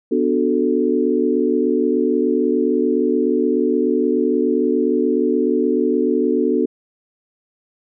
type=chord; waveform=sine; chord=B minor seventh; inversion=none; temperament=equal; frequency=246.9 / 293.7 / 370 / 440 Hz; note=B3 / D4 / F#4 / A4; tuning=0 / 0 / 0 / 0 cents; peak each=-20 dBFS; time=0.11-6.66 s; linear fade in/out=10 ms; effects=none